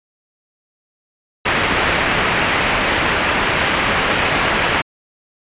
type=low-pass noise; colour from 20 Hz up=white; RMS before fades=-17 dBFS; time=1.45-4.82 s; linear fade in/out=10 ms; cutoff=2700 Hz; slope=24 dB/octave; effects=resampled to 8000 Hz